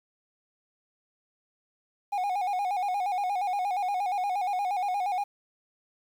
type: tone with vibrato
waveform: triangle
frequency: 772 Hz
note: G5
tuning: 27 cents flat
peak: -24 dBFS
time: 2.12-5.24 s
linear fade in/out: 10 ms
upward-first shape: square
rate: 8.5 Hz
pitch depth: 91 cents each way
effects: 9-bit